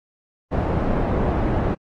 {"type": "low-pass noise", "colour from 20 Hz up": "pink", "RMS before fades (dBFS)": -21, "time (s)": [0.51, 1.75], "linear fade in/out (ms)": 20, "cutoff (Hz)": 770, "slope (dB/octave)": 12, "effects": ["AAC 32 kbps"]}